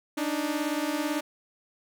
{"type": "beating tone pair", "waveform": "sawtooth", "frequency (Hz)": [290, 308], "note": ["D4", "D#4"], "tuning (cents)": [-22, -17], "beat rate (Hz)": 18, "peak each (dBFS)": -26, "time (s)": [0.17, 1.21], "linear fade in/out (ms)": 10, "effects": []}